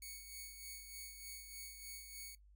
5% pulse tone with tremolo, 2229 Hz, C#7, 9 cents sharp, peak -37 dBFS, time 0.02-2.35 s, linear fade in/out 2 ms, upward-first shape sine, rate 3.3 Hz, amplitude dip 50%, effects noise-tail reverb RT60 0.1 s tail -17 dB re dry + added 50 Hz sine -61 dBFS peak until 2.55 s

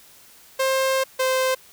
sawtooth tone pair in turn, 530 / 519.7 Hz, C5 / C5, +22 / -12 cents, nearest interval unison, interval 34 cents, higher first, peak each -15 dBFS, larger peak neither, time 0.59-1.04 / 1.19-1.55 s, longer first, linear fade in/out 10 ms, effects white hiss -50 dBFS RMS until 1.72 s

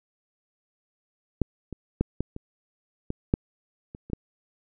clicks, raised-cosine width 3 ms, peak -9 / -22 / -9 / -13 / -23 / -16 / -7 / -26 / -29 / -13 dBFS, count 10, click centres 1.417 / 1.727 / 2.01 / 2.206 / 2.364 / 3.104 / 3.339 / 3.949 / 4.1 / 4.133 s, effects none

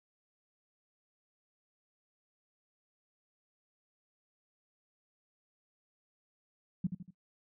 sine tone with echo, 180.1 Hz, F#3, 46 cents flat, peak -27 dBFS, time 6.84-6.87 s, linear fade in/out 5 ms, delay 79 ms, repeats 3, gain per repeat -7 dB, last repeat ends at 7.107 s, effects noise-tail reverb RT60 0.1 s tail -20 dB re dry

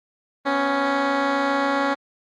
10% pulse tone pair together, 250.6 / 277.8 Hz, B3 / C#4, +25 / +4 cents, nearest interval major second, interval 179 cents, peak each -21 / -11 dBFS, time 0.45-1.95 s, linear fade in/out 20 ms, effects low-pass 3000 Hz 12 dB/octave + Opus 32 kbps

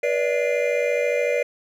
triangle tone cluster, 484.3 / 577 / 631 / 2073 / 2412 Hz, B4 / D5 / D#5 / C7 / D7, -34 / -31 / +24 / -17 / +46 cents, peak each -21 / -21 / -29 / -28 / -30 dBFS, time 0.03-1.43 s, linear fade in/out 5 ms, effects none

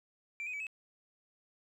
sine tone with pitch steps, 2350 / 2499 / 2292 / 2582 Hz, D7 / D#7 / D7 / E7, +1 / +7 / -43 / -37 cents, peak -35 dBFS, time 0.4-0.668 s, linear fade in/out 0 ms, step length 67 ms, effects tanh soft clip ceiling -35 dBFS + 12-bit

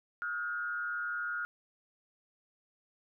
sine tone with frequency modulation, 1427 Hz, F6, 37 cents sharp, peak -33 dBFS, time 0.22-1.45 s, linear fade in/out 0 ms, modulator 134 Hz, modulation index 0.68, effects none

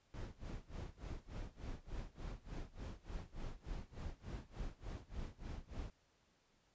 brown noise with tremolo, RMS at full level -44 dBFS, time 0.14-5.9 s, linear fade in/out 0 ms, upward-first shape sine, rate 3.4 Hz, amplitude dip 95%, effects pink hiss -75 dBFS RMS until 6.74 s + resampled to 16000 Hz

